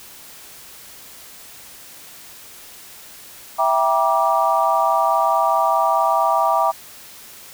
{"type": "chord", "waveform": "sine", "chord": "E half-diminished seventh", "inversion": "none", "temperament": "equal with one note detuned", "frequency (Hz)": [659.3, 784, 955.8, 1174.7], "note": ["E5", "G5", "Bb5", "D6"], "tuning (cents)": [0, 0, 43, 0], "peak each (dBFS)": -20, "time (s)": [3.58, 6.72], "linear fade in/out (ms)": 20, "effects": ["white hiss -41 dBFS RMS until 7.53 s"]}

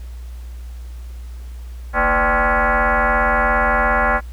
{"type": "tone with frequency modulation", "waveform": "sine", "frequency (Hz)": 316.8, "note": "D#4", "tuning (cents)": 31, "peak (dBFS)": -13, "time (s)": [1.93, 4.21], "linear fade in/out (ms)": 50, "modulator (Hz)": 274, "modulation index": 5.7, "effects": ["added 60 Hz sine -29 dBFS peak until 4.32 s", "pink hiss -50 dBFS RMS until 4.32 s"]}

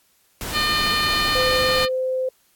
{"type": "noise", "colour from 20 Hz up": "pink", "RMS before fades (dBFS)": -29, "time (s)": [0.41, 1.85], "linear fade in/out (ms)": 0}
{"type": "harmonic tone", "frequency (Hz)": 605, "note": "D#5", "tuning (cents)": -49, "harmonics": [2, 3, 4, 5, 6, 7, 8], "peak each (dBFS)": [-24, -25, -28, -27, -30, -24, -34], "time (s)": [0.52, 1.89], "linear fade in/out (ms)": 50}
{"type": "tone with pitch glide", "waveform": "sine", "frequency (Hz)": [511, 516.6], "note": ["C5", "C5"], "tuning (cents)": [-41, -22], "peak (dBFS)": -20, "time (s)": [1.35, 2.29], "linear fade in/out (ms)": 5, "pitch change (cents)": 19, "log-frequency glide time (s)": [1.47, 2.02]}
{"effects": ["white hiss -61 dBFS RMS until 2.55 s", "AAC 64 kbps"]}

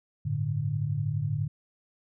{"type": "chord", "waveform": "sine", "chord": "G suspended second", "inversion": "none", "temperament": "equal", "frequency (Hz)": [98, 110, 146.83], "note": ["G2", "A2", "D3"], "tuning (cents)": [0, 0, 0], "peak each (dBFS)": [-35, -30, -29], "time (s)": [0.25, 1.48], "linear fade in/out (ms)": 10, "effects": []}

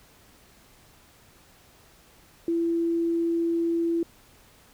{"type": "tone", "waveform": "sine", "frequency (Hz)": 335.6, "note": "E4", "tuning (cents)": 31, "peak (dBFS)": -22, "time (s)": [2.48, 4.03], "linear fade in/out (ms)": 2, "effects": ["pink hiss -56 dBFS RMS until 4.73 s"]}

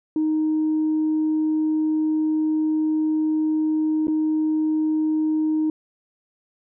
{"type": "tone with dropouts", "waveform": "sine", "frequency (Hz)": 311.1, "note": "D#4", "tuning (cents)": 0, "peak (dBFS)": -17, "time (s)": [0.16, 5.7], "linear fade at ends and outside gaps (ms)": 2, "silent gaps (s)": [4.071, 4.081], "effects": ["tanh soft clip ceiling -15 dBFS"]}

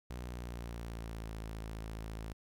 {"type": "tone with pitch glide", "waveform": "sawtooth", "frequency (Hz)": [61, 54.66], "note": ["B1", "A1"], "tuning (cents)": [-21, -11], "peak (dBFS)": -37, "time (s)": [0.1, 2.33], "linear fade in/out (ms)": 5, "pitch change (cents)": -190, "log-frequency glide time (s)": [0.23, 1.34], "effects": ["13-bit"]}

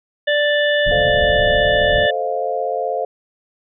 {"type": "harmonic tone", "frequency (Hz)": 587.3, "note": "D5", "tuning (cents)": 0, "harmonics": [1, 3, 5, 6], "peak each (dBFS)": [-16, -18, -26, -25], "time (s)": [0.27, 2.11], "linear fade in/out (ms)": 10}
{"type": "low-pass noise", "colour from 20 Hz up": "pink", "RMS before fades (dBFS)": -25, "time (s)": [0.85, 2.07], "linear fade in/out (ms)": 20, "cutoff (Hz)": 180, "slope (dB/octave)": 12}
{"type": "chord", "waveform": "sine", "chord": "F dominant seventh", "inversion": "first", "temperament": "equal", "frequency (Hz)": [440, 523.3, 622.3, 698.5], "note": ["A4", "C5", "Eb5", "F5"], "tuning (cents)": [0, 0, 0, 0], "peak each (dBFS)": [-25, -23, -27, -22], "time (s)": [0.91, 3.05], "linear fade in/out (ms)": 5}
{"effects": []}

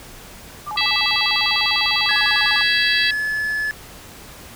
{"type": "tone with vibrato", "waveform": "sine", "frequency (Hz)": 1003, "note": "B5", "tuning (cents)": 26, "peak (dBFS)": -25, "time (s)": [0.66, 2.63], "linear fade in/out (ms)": 20, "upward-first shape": "square", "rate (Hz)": 10, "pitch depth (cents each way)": 290}
{"type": "harmonic tone", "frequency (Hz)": 659.3, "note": "E5", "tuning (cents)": 0, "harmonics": [3, 4, 5, 6, 7], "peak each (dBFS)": [-23, -23, -23, -23, -23], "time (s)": [0.77, 3.11], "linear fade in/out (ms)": 5}
{"type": "tone with pitch glide", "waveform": "triangle", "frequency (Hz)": [1680, 1721.3], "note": ["G#6", "A6"], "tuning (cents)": [19, -38], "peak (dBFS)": -18, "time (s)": [2.09, 3.71], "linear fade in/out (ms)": 0, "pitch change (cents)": 43, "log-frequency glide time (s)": [2.71, 3.27]}
{"effects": ["pink hiss -40 dBFS RMS until 4.55 s"]}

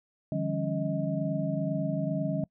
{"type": "tone cluster", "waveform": "sine", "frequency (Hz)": [149.3, 171.5, 199.4, 276.5, 629], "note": ["D3", "F3", "G3", "C#4", "D#5"], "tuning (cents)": [29, -31, 30, -4, 19], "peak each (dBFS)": [-32, -33, -35, -34, -34], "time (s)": [0.32, 2.44], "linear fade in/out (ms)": 2, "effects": ["noise-tail reverb RT60 0.1 s tail -25 dB re dry"]}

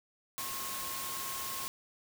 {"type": "tone in noise", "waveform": "sine", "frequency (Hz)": 1079, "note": "C#6", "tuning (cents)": -47, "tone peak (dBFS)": -43, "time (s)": [0.38, 1.68], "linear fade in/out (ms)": 0, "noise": "white", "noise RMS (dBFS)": -39, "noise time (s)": [0.38, 1.68], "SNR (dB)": -7, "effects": []}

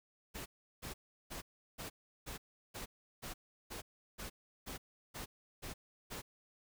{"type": "noise bursts", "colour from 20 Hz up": "pink", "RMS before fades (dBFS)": -45, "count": 13, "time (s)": [0.34, 6.22], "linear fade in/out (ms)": 20, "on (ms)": 120, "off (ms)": 360, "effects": []}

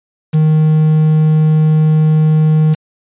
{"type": "tone with quantisation", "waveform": "triangle", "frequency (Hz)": 155.56, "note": "D#3", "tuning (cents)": 0, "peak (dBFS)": -5, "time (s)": [0.33, 2.75], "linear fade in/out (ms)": 20, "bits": 5, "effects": ["resampled to 8000 Hz"]}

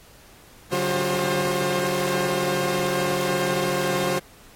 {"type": "tone cluster", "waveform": "sawtooth", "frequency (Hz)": [144.6, 188.3, 358.3, 398.4, 532], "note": ["D3", "F#3", "F4", "G4", "C5"], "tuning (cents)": [-27, 31, 44, 28, 29], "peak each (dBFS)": [-27, -26, -23, -28, -22], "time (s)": [0.71, 4.2], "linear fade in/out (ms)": 20, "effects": ["pink hiss -51 dBFS RMS until 4.55 s", "AAC 48 kbps"]}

